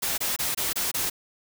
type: noise bursts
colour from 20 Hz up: white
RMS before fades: -27 dBFS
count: 6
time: 0.02-1.1 s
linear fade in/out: 10 ms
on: 160 ms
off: 24 ms
effects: none